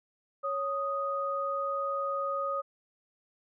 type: tone pair together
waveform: sine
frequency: 554.4 / 1244.5 Hz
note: C#5 / D#6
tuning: 0 / 0 cents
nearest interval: octave + major second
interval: 1400 cents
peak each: -33 / -31 dBFS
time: 0.43-2.62 s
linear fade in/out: 20 ms
effects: none